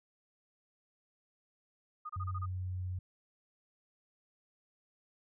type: tone bursts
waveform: sine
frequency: 1231 Hz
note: D#6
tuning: 19 cents flat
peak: -39 dBFS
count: 6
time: 2.05-2.46 s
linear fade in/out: 10 ms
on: 45 ms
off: 28 ms
type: tone with pitch glide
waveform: sine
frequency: 92.5 to 91.44 Hz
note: F#2 to F#2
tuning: 0 to -20 cents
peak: -35 dBFS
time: 2.16-2.99 s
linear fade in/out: 5 ms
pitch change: -20 cents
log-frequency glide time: 2.33-2.86 s
effects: none